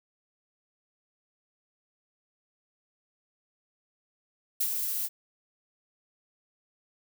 violet noise with ADSR envelope, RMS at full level -26 dBFS, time 4.6-5.09 s, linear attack 10 ms, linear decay 59 ms, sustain -5 dB, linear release 36 ms, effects none

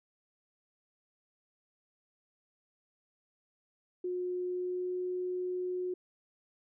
sine tone with pitch glide, 360.9 to 363.4 Hz, F#4 to F#4, -43 to -31 cents, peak -32 dBFS, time 4.04-5.94 s, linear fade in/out 5 ms, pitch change +12 cents, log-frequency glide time 4.45-4.96 s, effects none

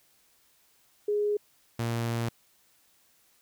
sine / sawtooth tone pair in turn, 415.3 / 116.54 Hz, G#4 / A#2, 0 / 0 cents, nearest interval octave + minor seventh, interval 2200 cents, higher first, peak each -24 dBFS, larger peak neither, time 1.08-1.37 / 1.79-2.29 s, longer second, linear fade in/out 5 ms, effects white hiss -65 dBFS RMS until 3.41 s

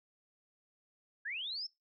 sine linear sweep, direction up, 1569 to 5410 Hz, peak -37 dBFS, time 1.25-1.67 s, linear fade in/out 10 ms, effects noise-tail reverb RT60 0.2 s tail -22 dB re dry

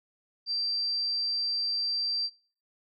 sine tone, 4699 Hz, D8, in tune, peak -27 dBFS, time 0.46-2.3 s, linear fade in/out 50 ms, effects noise-tail reverb RT60 0.5 s tail -24 dB re dry

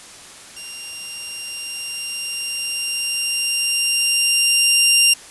15% pulse tone with level ramp, 2786 Hz, F7, 5 cents flat, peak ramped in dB -25 to -3 dBFS, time 0.56-5.14 s, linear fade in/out 10 ms, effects white hiss -40 dBFS RMS until 5.3 s + resampled to 24000 Hz

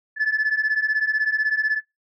sine beating tone pair, 1723 / 1739 Hz, A6 / A6, -37 / -21 cents, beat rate 16 Hz, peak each -20 dBFS, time 0.16-1.81 s, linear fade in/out 50 ms, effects noise-tail reverb RT60 0.2 s tail -18 dB re dry + tanh soft clip ceiling -15 dBFS

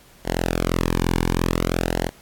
sawtooth tone with flanger, 42.96 Hz, F1, 28 cents flat, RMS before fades -22 dBFS, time 0.24-2.11 s, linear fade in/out 50 ms, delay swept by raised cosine 0.81 to 1.56 ms, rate 0.54 Hz, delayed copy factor -0.8, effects pink hiss -51 dBFS RMS until 2.21 s + AAC 64 kbps

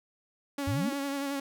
sawtooth tone with vibrato, 279 Hz, C#4, 11 cents sharp, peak -27 dBFS, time 0.58-1.4 s, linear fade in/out 5 ms, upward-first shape sine, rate 11 Hz, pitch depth 31 cents each way
sine exponential sweep, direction up, 87.31 to 308 Hz, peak -28 dBFS, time 0.67-0.93 s, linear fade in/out 5 ms
effects none

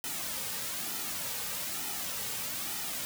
white noise with flanger, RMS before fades -36 dBFS, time 0.04-3.05 s, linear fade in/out 0 ms, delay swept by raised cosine 1.8 to 3 ms, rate 1.1 Hz, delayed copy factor -0.6, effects none

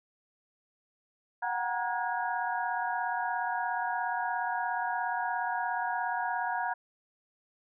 sine tone cluster, 730 / 767 / 943 / 1444 / 1649 Hz, F#5 / G5 / A#5 / F#6 / G#6, -24 / -38 / +20 / -43 / -13 cents, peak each -34 / -39 / -33 / -38 / -37 dBFS, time 1.42-6.74 s, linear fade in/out 10 ms, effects none

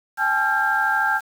sine tone cluster, 790 / 863 / 1372 / 1597 Hz, G5 / A5 / F6 / G6, +13 / -34 / -31 / +32 cents, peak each -26 / -23 / -24 / -20 dBFS, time 0.17-1.21 s, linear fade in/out 50 ms, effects tanh soft clip ceiling -7 dBFS + 7-bit

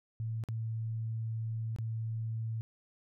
sine tone with dropouts, 112.3 Hz, A2, 36 cents sharp, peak -33 dBFS, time 0.2-2.61 s, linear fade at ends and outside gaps 0 ms, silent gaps 0.438-0.487 / 1.762-1.786 s, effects none

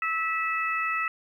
harmonic tone, 652 Hz, E5, 19 cents flat, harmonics 2 / 3 / 4, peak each -28 / -30 / -31 dBFS, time 0.02-1.08 s, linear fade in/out 2 ms, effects 10-bit

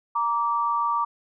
sine tone pair together, 937 / 1163.8 Hz, A#5 / D6, +9 / -16 cents, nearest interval major third, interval 375 cents, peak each -25 / -23 dBFS, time 0.15-1.05 s, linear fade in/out 10 ms, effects none

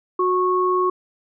sine tone pair together, 366 / 1100 Hz, F#4 / C#6, -19 / -14 cents, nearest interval octave + perfect fifth, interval 1905 cents, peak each -19 dBFS, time 0.19-0.9 s, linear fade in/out 5 ms, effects none

